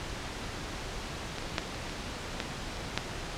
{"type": "clicks", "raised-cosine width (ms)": 0.2, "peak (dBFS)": [-17, -23, -9, -23, -21, -13, -23, -9], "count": 8, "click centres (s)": [1.384, 1.424, 1.582, 1.746, 1.896, 2.402, 2.77, 2.976], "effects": ["pink hiss -38 dBFS RMS until 3.37 s", "low-pass 6000 Hz 12 dB/octave"]}